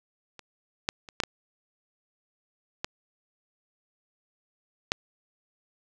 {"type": "clicks", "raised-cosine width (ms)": 0.2, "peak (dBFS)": [-26, -8, -26, -7, -12, -12, -6], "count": 7, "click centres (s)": [0.393, 0.889, 1.088, 1.202, 1.236, 2.845, 4.919], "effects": []}